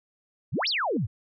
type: exponential two-way sweep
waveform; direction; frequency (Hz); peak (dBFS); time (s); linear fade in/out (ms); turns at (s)
sine; up then down; 87.31 to 5650 to 87.31; -24; 0.52-1.07; 20; 0.68
type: tone with exponential growth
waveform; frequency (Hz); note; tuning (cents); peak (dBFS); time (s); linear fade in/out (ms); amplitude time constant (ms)
sine; 466.2; A#4; 0; -26; 0.87-0.97; 5; 20
effects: none